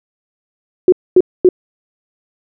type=tone bursts; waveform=sine; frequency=365.7 Hz; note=F#4; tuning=20 cents flat; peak=-3 dBFS; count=3; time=0.88-1.489 s; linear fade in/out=2 ms; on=43 ms; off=240 ms; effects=none